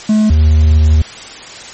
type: tone pair in turn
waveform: triangle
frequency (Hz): 214.7 / 77.23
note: A3 / D#2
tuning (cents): -42 / -12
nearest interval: octave + tritone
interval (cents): 1770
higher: first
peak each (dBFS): -5 / -3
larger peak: second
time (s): 0.09-0.3 / 0.3-1.02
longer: second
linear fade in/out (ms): 5
effects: white hiss -30 dBFS RMS until 1.73 s + MP3 32 kbps